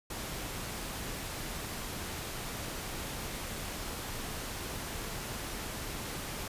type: noise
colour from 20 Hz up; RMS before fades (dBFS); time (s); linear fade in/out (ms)
pink; -39; 0.1-6.48; 5
effects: resampled to 32000 Hz